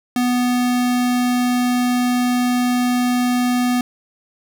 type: tone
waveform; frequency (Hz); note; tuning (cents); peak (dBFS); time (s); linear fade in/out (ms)
square; 246.9; B3; 0; -16; 0.16-3.81; 2
effects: none